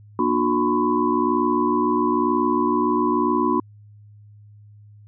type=tone cluster; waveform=sine; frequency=238.6 / 299.7 / 361.7 / 1004 / 1091 Hz; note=A#3 / D4 / F#4 / B5 / C#6; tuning=+41 / +35 / -39 / +28 / -28 cents; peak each=-24 / -23 / -23 / -22 / -29 dBFS; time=0.19-3.6 s; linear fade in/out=2 ms; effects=added 104 Hz sine -44 dBFS peak until 5.07 s